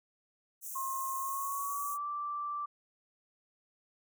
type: high-pass noise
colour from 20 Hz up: white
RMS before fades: -42 dBFS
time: 0.61-1.98 s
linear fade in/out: 50 ms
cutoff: 6000 Hz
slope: 96 dB/octave
type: tone with pitch glide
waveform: sine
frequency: 1068 to 1171.4 Hz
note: C6 to D6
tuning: +35 to -5 cents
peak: -34 dBFS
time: 0.75-2.66 s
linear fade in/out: 10 ms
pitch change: +160 cents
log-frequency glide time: 1.17-2.06 s
effects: none